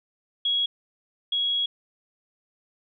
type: tone pair in turn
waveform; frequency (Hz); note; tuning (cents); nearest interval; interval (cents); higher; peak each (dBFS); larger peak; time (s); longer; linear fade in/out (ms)
sine; 3322 / 3322; G#7 / G#7; 0 / 0; unison; 0; neither; -21 / -22; first; 0.45-0.66 / 1.32-1.66; second; 5
effects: none